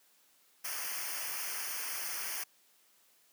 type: noise with comb filter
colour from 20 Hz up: white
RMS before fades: -38 dBFS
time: 0.64-2.44 s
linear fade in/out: 10 ms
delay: 0.26 ms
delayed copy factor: -1
effects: white hiss -67 dBFS RMS until 3.32 s + high-pass 200 Hz 12 dB/octave